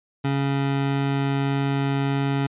25% pulse tone, 138.59 Hz, C#3, in tune, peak -17 dBFS, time 0.24-2.47 s, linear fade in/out 10 ms, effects resampled to 8000 Hz

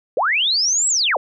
sine linear two-way sweep, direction up then down, 415.3 to 7890 to 441.3 Hz, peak -15 dBFS, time 0.17-1.17 s, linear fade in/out 2 ms, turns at 0.88 s, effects none

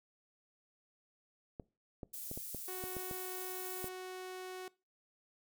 clicks, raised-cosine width 2 ms, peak -30 dBFS, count 9, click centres 1.598 / 2.032 / 2.314 / 2.375 / 2.547 / 2.839 / 2.967 / 3.112 / 3.843 s
pink high-pass noise, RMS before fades -45 dBFS, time 2.13-3.89 s, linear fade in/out 10 ms, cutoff 12000 Hz, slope 12 dB/octave
sawtooth tone, 370 Hz, F#4, in tune, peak -39 dBFS, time 2.68-4.68 s, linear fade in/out 2 ms
effects noise-tail reverb RT60 0.3 s tail -22 dB re dry

